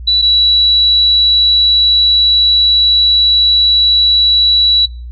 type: tone pair in turn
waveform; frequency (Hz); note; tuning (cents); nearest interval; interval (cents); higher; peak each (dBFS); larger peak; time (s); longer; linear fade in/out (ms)
sine; 3951 / 3926; B7 / B7; 0 / -11; unison; 11; first; -7; neither; 0.07-0.22 / 0.22-4.86; second; 10
effects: noise-tail reverb RT60 0.3 s tail -19 dB re dry + added 60 Hz sine -24 dBFS peak until 5.11 s